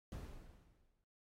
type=noise with exponential decay; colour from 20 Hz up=brown; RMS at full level=-43 dBFS; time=0.12-1.04 s; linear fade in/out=1 ms; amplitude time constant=200 ms; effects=AAC 48 kbps